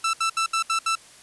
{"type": "tone bursts", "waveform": "sawtooth", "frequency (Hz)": 1329, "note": "E6", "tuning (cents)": 14, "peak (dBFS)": -17, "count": 6, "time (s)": [0.04, 0.954], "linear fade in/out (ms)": 5, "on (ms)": 94, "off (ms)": 70, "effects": ["white hiss -49 dBFS RMS until 1.22 s", "resampled to 24000 Hz"]}